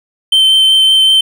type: tone with vibrato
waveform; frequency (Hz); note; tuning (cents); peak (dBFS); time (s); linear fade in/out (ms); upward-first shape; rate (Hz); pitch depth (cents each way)
triangle; 3100; G7; -20; -4; 0.32-1.21; 5; sine; 5.3; 9
effects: none